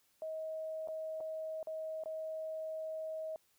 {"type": "tone with dropouts", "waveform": "sine", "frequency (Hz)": 634, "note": "D#5", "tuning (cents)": 32, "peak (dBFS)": -38, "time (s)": [0.22, 3.36], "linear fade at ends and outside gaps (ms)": 1, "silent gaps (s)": [[0.875, 0.885], [1.204, 1.208], [1.629, 1.671], [2.037, 2.058]], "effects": ["white hiss -73 dBFS RMS until 3.58 s"]}